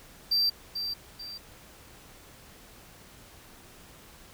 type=tone with echo; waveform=triangle; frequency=4693 Hz; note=D8; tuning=2 cents flat; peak=-21 dBFS; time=0.31-0.5 s; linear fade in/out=10 ms; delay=440 ms; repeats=2; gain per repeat=-8 dB; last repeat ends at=1.38 s; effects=pink hiss -52 dBFS RMS until 4.33 s